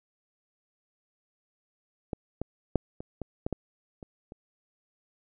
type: clicks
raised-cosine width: 2 ms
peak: -18 / -18 / -9 / -25 / -21 / -16 / -16 / -29 / -30 dBFS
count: 9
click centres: 2.132 / 2.416 / 2.757 / 3.005 / 3.217 / 3.465 / 3.527 / 4.028 / 4.321 s
effects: none